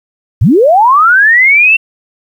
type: linear sweep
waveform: sine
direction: up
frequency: 74.8 to 2722 Hz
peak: -3 dBFS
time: 0.41-1.77 s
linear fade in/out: 10 ms
effects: 7-bit